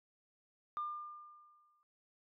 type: tone with exponential decay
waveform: sine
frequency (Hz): 1200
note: D6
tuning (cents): +37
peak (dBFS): -34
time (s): 0.77-1.83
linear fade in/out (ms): 0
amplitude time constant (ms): 230
effects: tanh soft clip ceiling -31 dBFS